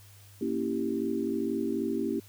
sine chord, A# diminished seventh, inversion none, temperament equal, 233.1 / 277.2 / 329.6 / 392 Hz, A#3 / C#4 / E4 / G4, 0 / 0 / 0 / 0 cents, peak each -33 dBFS, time 0.41-2.2 s, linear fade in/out 5 ms, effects added 100 Hz sine -52 dBFS peak until 2.28 s + white hiss -57 dBFS RMS until 2.28 s

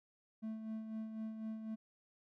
triangle tone with tremolo, 220 Hz, A3, in tune, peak -37 dBFS, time 0.42-1.76 s, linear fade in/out 20 ms, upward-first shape sine, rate 4 Hz, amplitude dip 50%, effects none

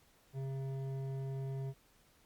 sine tone with hard clipping, 134.8 Hz, C#3, 48 cents flat, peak -39 dBFS, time 0.33-1.74 s, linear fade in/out 50 ms, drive 10 dB, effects pink hiss -68 dBFS RMS until 2.25 s + Opus 48 kbps

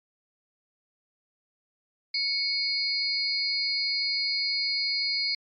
sine tone cluster, 2214 / 4277 / 4802 Hz, C#7 / C8 / D8, -3 / +37 / +38 cents, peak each -31 / -28 / -29 dBFS, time 2.14-5.35 s, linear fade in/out 5 ms, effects MP3 64 kbps

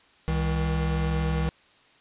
square tone pair together, 67.2 / 159.83 Hz, C2 / D#3, +47 / +47 cents, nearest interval octave + minor third, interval 1500 cents, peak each -27 dBFS, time 0.28-1.49 s, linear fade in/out 0 ms, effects white hiss -58 dBFS RMS until 2 s + resampled to 8000 Hz

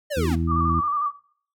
square linear sweep, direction down, 622.3 to 210 Hz, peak -25 dBFS, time 0.1-0.36 s, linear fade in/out 20 ms
harmonic tone, 82.41 Hz, E2, in tune, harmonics 1 / 2 / 3 / 4, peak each -24 / -27 / -29 / -30 dBFS, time 0.16-0.81 s, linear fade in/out 20 ms
sine tone with vibrato, 1174.7 Hz, D6, in tune, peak -21 dBFS, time 0.47-1.12 s, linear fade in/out 50 ms, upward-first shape square, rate 11 Hz, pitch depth 44 cents each way
effects noise-tail reverb RT60 0.5 s tail -18 dB re dry

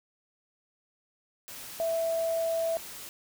sine tone in noise, 659.3 Hz, E5, in tune, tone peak -26 dBFS, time 1.8-2.77 s, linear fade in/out 0 ms, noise white, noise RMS -43 dBFS, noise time 1.48-3.09 s, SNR +14 dB, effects none

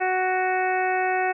harmonic tone, 371 Hz, F#4, 5 cents sharp, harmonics 1 / 2 / 3 / 4 / 5 / 6 / 7, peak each -27 / -23 / -37 / -30 / -30 / -34 / -35 dBFS, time 0-1.33 s, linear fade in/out 20 ms, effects none

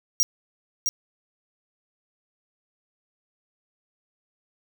45% pulse tone with echo, 5700 Hz, F8, 34 cents sharp, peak -18 dBFS, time 0.2-0.23 s, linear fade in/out 0 ms, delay 660 ms, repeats 1, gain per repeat -4 dB, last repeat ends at 0.89 s, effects none

